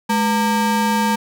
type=ring-modulated tone; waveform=square; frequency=351.5 Hz; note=F4; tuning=11 cents sharp; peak=-13 dBFS; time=0.09-1.16 s; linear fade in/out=10 ms; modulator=563 Hz; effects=none